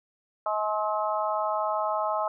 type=harmonic tone with a mistuned harmonic; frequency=212.1 Hz; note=G#3; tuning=37 cents sharp; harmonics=3 / 4 / 5 / 6; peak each=-29 / -30 / -31 / -32 dBFS; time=0.46-2.28 s; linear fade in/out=2 ms; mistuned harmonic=6; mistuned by=+18 cents; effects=none